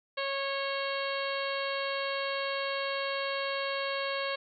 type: harmonic tone with a mistuned harmonic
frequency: 550 Hz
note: C#5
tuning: 14 cents flat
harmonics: 1 / 2 / 3 / 4 / 5 / 6 / 7 / 8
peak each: -34 / -37 / -39 / -40 / -41 / -42 / -42 / -43 dBFS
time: 0.17-4.36 s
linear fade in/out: 10 ms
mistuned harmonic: 6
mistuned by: -42 cents
effects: none